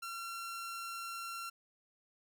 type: tone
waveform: sawtooth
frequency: 1365 Hz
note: F6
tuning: 40 cents flat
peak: -37 dBFS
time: 0.02-1.5 s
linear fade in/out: 10 ms
effects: none